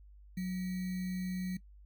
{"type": "tone with sample-and-hold", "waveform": "sine", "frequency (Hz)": 183.7, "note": "F#3", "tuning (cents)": -12, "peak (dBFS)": -33, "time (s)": [0.37, 1.57], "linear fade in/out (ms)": 5, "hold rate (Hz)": 2100, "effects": ["noise-tail reverb RT60 0.1 s tail -19 dB re dry", "added 50 Hz sine -53 dBFS peak until 1.85 s"]}